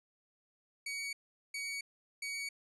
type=tone bursts; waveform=sawtooth; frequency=2252 Hz; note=C#7; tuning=27 cents sharp; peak=-34 dBFS; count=3; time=0.86-2.49 s; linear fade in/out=5 ms; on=270 ms; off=410 ms; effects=resampled to 24000 Hz